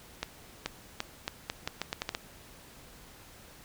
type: accelerating click train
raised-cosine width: 0.2 ms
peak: -14 dBFS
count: 11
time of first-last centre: 0.23-2.149 s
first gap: 430 ms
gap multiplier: 0.8
effects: pink hiss -53 dBFS RMS until 3.64 s